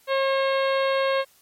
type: harmonic tone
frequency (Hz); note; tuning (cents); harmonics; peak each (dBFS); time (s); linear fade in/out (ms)
540; C#5; -45; 1 / 2 / 3 / 4 / 5 / 6 / 7 / 8; -21 / -27 / -31 / -33 / -35 / -37 / -38 / -39; 0.07-1.25; 50
effects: white hiss -58 dBFS RMS until 1.41 s + MP3 64 kbps